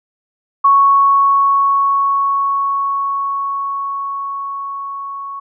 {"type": "tone with level ramp", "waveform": "sine", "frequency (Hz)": 1108.7, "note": "C#6", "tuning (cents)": 0, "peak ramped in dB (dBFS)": [-6, -24], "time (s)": [0.64, 5.4], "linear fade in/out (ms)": 10, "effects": []}